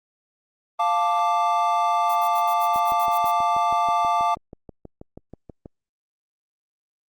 triangle chord, D minor, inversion first, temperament equal, 698.5 / 880 / 1174.7 Hz, F5 / A5 / D6, 0 / 0 / 0 cents, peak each -21 dBFS, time 0.79-4.35 s, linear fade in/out 10 ms
violet noise bursts, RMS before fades -36 dBFS, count 10, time 2.09-3.309 s, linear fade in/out 10 ms, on 58 ms, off 71 ms
click train, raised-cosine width 2 ms, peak -25 dBFS, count 19, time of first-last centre 2.76-5.659 s, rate 6.21 Hz
effects Opus 24 kbps

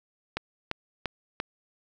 click train, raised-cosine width 0.3 ms, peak -13 dBFS, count 4, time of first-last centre 0.37-1.401 s, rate 2.91 Hz, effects none

